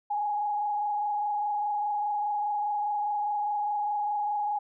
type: tone with frequency modulation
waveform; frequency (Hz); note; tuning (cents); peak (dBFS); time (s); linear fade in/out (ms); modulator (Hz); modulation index
sine; 830.6; G#5; 0; -26; 0.1-4.59; 10; 24.9; 0.77
effects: none